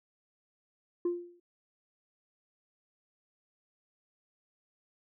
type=tone with exponential decay; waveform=sine; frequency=349.2 Hz; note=F4; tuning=in tune; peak=-23 dBFS; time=1.05-1.4 s; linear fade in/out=5 ms; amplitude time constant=75 ms; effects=tanh soft clip ceiling -25 dBFS